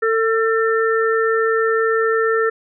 harmonic tone, 448.5 Hz, A4, 33 cents sharp, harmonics 1 / 3 / 4, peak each -16 / -21 / -22 dBFS, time 0.02-2.5 s, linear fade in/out 10 ms, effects none

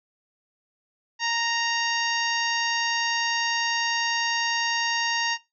harmonic tone, 930 Hz, A#5, 4 cents flat, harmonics 1 / 2 / 3 / 4 / 5 / 6 / 7, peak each -29 / -28 / -30 / -34 / -32 / -33 / -37 dBFS, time 1.19-5.38 s, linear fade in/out 50 ms, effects noise-tail reverb RT60 0.2 s tail -18 dB re dry

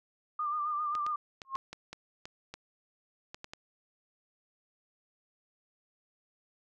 sine tone with vibrato, 1200 Hz, D6, 37 cents sharp, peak -30 dBFS, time 0.39-1.16 s, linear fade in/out 5 ms, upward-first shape sine, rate 7.5 Hz, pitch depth 46 cents each way
clicks, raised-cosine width 0.2 ms, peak -25 dBFS, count 11, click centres 0.952 / 1.065 / 1.418 / 1.554 / 1.73 / 1.93 / 2.255 / 2.54 / 3.345 / 3.444 / 3.535 s
sine tone with exponential growth, 1073 Hz, C6, 43 cents sharp, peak -26 dBFS, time 1.45-1.56 s, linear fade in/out 0 ms, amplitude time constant 23 ms
effects none

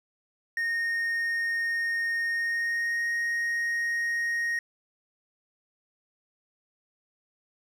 triangle tone with pitch glide, 1849 to 1868.3 Hz, A#6 to A#6, -15 to +3 cents, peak -24 dBFS, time 0.57-4.59 s, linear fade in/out 2 ms, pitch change +18 cents, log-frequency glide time 2.29-3.1 s, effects none

